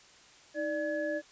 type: tone cluster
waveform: sine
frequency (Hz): 314.2 / 590 / 1696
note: D#4 / D5 / G#6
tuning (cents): +17 / +8 / +36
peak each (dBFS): -36 / -32 / -38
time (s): 0.54-1.22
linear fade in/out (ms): 50
effects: white hiss -57 dBFS RMS until 1.31 s + resampled to 16000 Hz